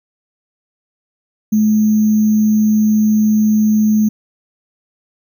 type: tone with sample-and-hold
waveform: sine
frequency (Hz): 214.1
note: A3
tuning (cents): -47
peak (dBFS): -9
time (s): 1.52-4.09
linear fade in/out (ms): 10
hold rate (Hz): 6300
effects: none